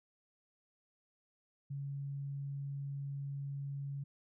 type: tone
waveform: sine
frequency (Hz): 139.9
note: C#3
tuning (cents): +16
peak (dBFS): -38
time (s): 1.7-4.04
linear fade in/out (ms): 10
effects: none